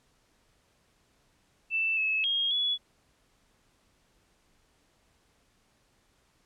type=tone with pitch steps; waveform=sine; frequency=2654 / 2592 / 3252 / 3394 Hz; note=E7 / E7 / G#7 / G#7; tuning=+11 / -30 / -37 / +37 cents; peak=-25 dBFS; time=1.7-2.78 s; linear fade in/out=50 ms; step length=270 ms; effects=pink hiss -68 dBFS RMS until 6.45 s + low-pass 10000 Hz 12 dB/octave